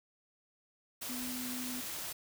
sine tone in noise, 250 Hz, B3, 21 cents sharp, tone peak -40 dBFS, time 1.09-1.81 s, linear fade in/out 10 ms, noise white, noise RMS -41 dBFS, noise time 1.01-2.13 s, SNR -2 dB, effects none

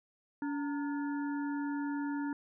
harmonic tone with a mistuned harmonic, 285.7 Hz, D4, 48 cents flat, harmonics 1 / 3 / 5 / 6, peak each -33 / -43 / -47 / -49 dBFS, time 0.42-2.33 s, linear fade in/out 2 ms, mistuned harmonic 3, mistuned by +110 cents, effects none

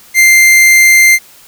45% pulse tone, 2093 Hz, C7, in tune, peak -3 dBFS, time 0.14-1.19 s, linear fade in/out 50 ms, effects white hiss -40 dBFS RMS until 1.47 s

